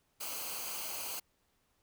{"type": "noise with comb filter", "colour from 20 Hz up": "white", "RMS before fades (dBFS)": -40, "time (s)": [0.2, 1.2], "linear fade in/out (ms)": 10, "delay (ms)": 0.55, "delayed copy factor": -0.65, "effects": ["pink hiss -75 dBFS RMS until 1.82 s"]}